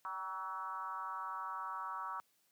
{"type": "tone with frequency modulation", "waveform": "sine", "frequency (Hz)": 1132, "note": "C#6", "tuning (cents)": 36, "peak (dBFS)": -39, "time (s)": [0.05, 2.2], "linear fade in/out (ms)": 0, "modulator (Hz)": 183, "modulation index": 1.4, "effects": ["white hiss -75 dBFS RMS until 2.51 s", "high-pass 100 Hz 12 dB/octave"]}